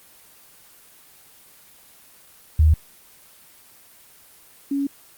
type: tone pair in turn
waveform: sine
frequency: 77.7 / 279.3 Hz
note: D#2 / C#4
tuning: -2 / +13 cents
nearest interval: octave + minor seventh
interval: 2215 cents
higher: second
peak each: -11 / -20 dBFS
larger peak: first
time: 2.59-2.74 / 4.71-4.87 s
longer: second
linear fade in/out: 5 ms
effects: white hiss -50 dBFS RMS until 5.17 s + Opus 24 kbps